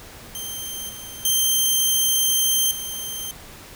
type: tone with level steps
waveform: 10% pulse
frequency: 3143 Hz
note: G7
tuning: 4 cents sharp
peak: -21 / -27 / -9 / -20 dBFS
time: 0.35-3.31 s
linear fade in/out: 0 ms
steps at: 0.89 / 1.25 / 2.71 s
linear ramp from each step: 2 ms
effects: pink hiss -42 dBFS RMS until 3.75 s